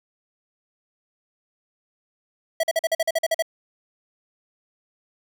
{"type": "tone bursts", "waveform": "square", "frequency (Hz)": 653, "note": "E5", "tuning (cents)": -17, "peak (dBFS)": -19, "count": 11, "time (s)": [2.6, 3.424], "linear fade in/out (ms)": 5, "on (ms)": 34, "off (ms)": 45, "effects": []}